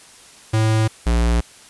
square tone pair in turn, 110 / 58.27 Hz, A2 / A#1, 0 / 0 cents, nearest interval major seventh, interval 1100 cents, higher first, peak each -15 dBFS, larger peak neither, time 0.53-0.88 / 1.06-1.41 s, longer neither, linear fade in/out 10 ms, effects white hiss -45 dBFS RMS until 1.69 s + resampled to 24000 Hz

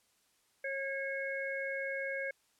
harmonic tone, 545 Hz, C#5, 29 cents flat, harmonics 1 / 3 / 4, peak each -38 / -39 / -40 dBFS, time 0.64-2.31 s, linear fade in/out 5 ms, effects white hiss -72 dBFS RMS until 2.59 s + low-pass 11000 Hz 12 dB/octave

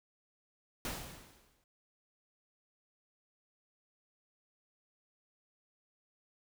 pink noise with exponential decay, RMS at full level -37 dBFS, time 0.85-1.64 s, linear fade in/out 1 ms, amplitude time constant 170 ms, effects none

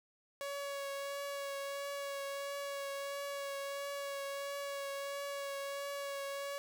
sawtooth tone with vibrato, 560 Hz, C#5, 18 cents sharp, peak -35 dBFS, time 0.41-6.58 s, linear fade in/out 0 ms, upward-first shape triangle, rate 1.5 Hz, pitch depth 17 cents each way, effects none

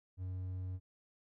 triangle tone, 92.4 Hz, F#2, 2 cents flat, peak -36 dBFS, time 0.17-0.8 s, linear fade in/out 50 ms, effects none

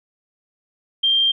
sine tone, 3178 Hz, G7, 23 cents sharp, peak -14 dBFS, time 1.03-1.32 s, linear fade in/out 10 ms, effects none

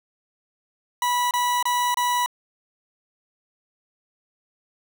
40% pulse tone bursts, 979 Hz, B5, 15 cents flat, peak -19 dBFS, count 4, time 1.02-2.261 s, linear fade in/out 2 ms, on 290 ms, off 27 ms, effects none

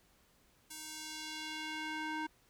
square tone with band-pass filter sweep, 311.1 Hz, D#4, in tune, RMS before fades -42 dBFS, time 0.7-2.27 s, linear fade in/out 10 ms, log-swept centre 9400 to 1200 Hz, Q 0.97, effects pink hiss -69 dBFS RMS until 2.49 s

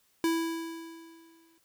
square tone with exponential decay, 329.6 Hz, E4, in tune, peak -24 dBFS, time 0.24-1.58 s, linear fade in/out 1 ms, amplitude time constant 290 ms, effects white hiss -69 dBFS RMS until 1.64 s

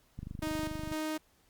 click train, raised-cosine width 5 ms, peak -28 dBFS, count 19, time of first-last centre 0.19-0.916 s, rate 24.8 Hz
sawtooth tone with tremolo, 311.1 Hz, D#4, in tune, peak -29 dBFS, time 0.42-1.18 s, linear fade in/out 5 ms, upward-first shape square, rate 2 Hz, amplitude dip 50%
effects pink hiss -68 dBFS RMS until 1.49 s + Opus 48 kbps

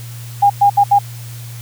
sine tone bursts at uneven times, 809 Hz, G#5, 46 cents flat, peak -6 dBFS, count 4, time 0.42-0.5 / 0.61-0.7 / 0.77-0.84 / 0.91-0.99 s, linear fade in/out 10 ms, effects added 118 Hz sine -28 dBFS peak until 1.61 s + white hiss -38 dBFS RMS until 1.61 s

